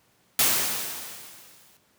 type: noise with exponential decay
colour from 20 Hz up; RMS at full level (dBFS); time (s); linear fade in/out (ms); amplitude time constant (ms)
white; -19; 0.39-1.77; 2; 300
effects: pink hiss -64 dBFS RMS until 1.98 s + high-pass 100 Hz 12 dB/octave